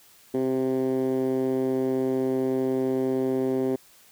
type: tone with band-pass filter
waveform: 10% pulse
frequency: 130.81 Hz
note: C3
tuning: in tune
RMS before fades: -25 dBFS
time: 0.34-3.76 s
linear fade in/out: 5 ms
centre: 330 Hz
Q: 3.5
effects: white hiss -55 dBFS RMS until 4.11 s